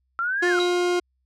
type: exponential two-way sweep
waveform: sine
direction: up then down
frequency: 1341 to 1790 to 1341 Hz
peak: -22 dBFS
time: 0.19-0.59 s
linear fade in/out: 0 ms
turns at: 0.48 s
type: tone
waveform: 40% pulse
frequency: 354.9 Hz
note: F4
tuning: 28 cents sharp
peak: -19 dBFS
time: 0.42-1 s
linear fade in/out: 10 ms
type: tone with exponential decay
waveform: sine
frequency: 3903 Hz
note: B7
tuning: 21 cents flat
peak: -23 dBFS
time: 0.6-0.86 s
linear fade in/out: 1 ms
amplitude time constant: 56 ms
effects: added 64 Hz sine -68 dBFS peak until 1.25 s + low-pass 7000 Hz 12 dB/octave